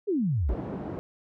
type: exponential sweep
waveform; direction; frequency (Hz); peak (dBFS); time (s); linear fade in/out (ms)
sine; down; 442.8 to 49.12; -23; 0.07-0.55; 20
type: band-pass noise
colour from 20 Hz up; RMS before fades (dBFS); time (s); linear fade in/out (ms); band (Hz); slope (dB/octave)
pink; -35; 0.49-0.99; 0; 130 to 560; 12
effects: none